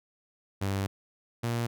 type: tone pair in turn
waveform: sawtooth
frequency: 98 / 117.77 Hz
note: G2 / A#2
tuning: 0 / +18 cents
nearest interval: minor third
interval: 318 cents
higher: second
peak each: -24 dBFS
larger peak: neither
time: 0.61-0.87 / 1.43-1.67 s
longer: first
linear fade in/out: 10 ms
effects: none